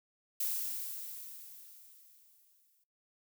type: noise with exponential decay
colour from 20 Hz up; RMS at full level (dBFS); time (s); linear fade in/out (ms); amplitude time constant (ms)
violet; -33; 0.4-2.84; 5; 530
effects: noise-tail reverb RT60 0.3 s tail -24 dB re dry